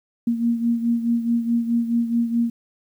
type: beating tone pair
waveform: sine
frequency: 233.1 / 237.8 Hz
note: A#3 / A#3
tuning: 0 / +35 cents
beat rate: 4.7 Hz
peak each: -19 / -25 dBFS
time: 0.27-2.5 s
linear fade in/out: 5 ms
effects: 9-bit